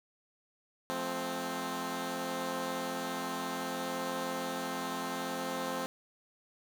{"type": "chord", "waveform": "10% pulse", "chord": "F major", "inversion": "none", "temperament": "equal with one note detuned", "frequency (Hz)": [174.61, 215.6, 261.6], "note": ["F3", "A3", "C4"], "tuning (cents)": [0, -35, 0], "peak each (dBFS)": [-33, -33, -28], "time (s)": [0.9, 5.86], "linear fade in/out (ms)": 0, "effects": []}